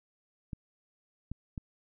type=clicks; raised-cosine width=5 ms; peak=-25 dBFS; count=3; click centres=0.532 / 1.316 / 1.578 s; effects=none